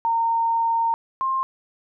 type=tone pair in turn; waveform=sine; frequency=918 / 1059.5 Hz; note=A#5 / C6; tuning=-27 / +21 cents; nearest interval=major second; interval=248 cents; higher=second; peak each=-18 / -20 dBFS; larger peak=first; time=0.05-0.94 / 1.21-1.43 s; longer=first; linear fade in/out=0 ms; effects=none